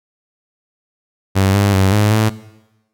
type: tone with pitch steps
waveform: sawtooth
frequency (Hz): 96.6 / 100.6 / 95.7 / 104.8 / 109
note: G2 / G2 / G2 / G#2 / A2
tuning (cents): -25 / +45 / -41 / +16 / -16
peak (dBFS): -7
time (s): 1.35-2.3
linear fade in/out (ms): 20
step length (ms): 190
effects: noise-tail reverb RT60 1.0 s tail -18 dB re dry